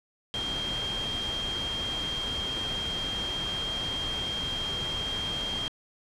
sine tone in noise, 3204 Hz, G7, 37 cents sharp, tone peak -30 dBFS, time 0.34-5.68 s, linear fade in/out 0 ms, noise pink, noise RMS -36 dBFS, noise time 0.34-5.68 s, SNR +3 dB, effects low-pass 6000 Hz 12 dB/octave

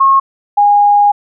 sine tone pair in turn, 1085 / 819.7 Hz, C#6 / G#5, -37 / -23 cents, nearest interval perfect fourth, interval 486 cents, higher first, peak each -5 dBFS, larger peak neither, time 0-0.2 / 0.57-1.12 s, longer second, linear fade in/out 10 ms, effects none

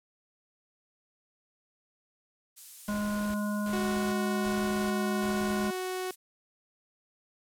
violet noise, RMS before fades -42 dBFS, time 2.56-6.16 s, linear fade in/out 20 ms
harmonic tone, 207.7 Hz, G#3, in tune, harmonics 1 / 3 / 5 / 7, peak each -29 / -39 / -40 / -41 dBFS, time 2.88-5.71 s, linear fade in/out 10 ms
pink noise bursts, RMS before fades -43 dBFS, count 4, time 2.88-5.68 s, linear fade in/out 0 ms, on 460 ms, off 320 ms
sawtooth tone, 370 Hz, F#4, in tune, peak -28 dBFS, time 3.73-6.11 s, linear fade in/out 2 ms
effects low-pass 11000 Hz 12 dB/octave

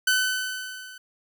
sawtooth tone with level ramp, 1512 Hz, F#6, 37 cents sharp, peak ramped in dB -14 to -38 dBFS, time 0.07-0.98 s, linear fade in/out 5 ms, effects none

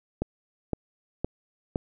click train, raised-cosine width 2 ms, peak -13 dBFS, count 4, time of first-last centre 0.22-1.758 s, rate 1.95 Hz, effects none

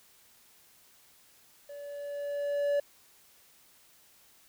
triangle tone with level ramp, 574 Hz, D5, 40 cents flat, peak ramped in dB -40 to -22 dBFS, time 1.69-2.8 s, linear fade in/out 5 ms, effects white hiss -61 dBFS RMS until 4.48 s

